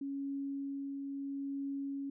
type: tone with tremolo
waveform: sine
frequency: 277.2 Hz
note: C#4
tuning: in tune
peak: -35 dBFS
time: 0.01-2.1 s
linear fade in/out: 5 ms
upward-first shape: triangle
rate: 0.75 Hz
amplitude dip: 30%
effects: none